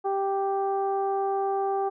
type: tone with frequency modulation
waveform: sine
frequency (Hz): 392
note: G4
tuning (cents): 0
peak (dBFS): -21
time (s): 0.04-1.9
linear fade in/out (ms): 20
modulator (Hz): 392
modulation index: 1.2
effects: none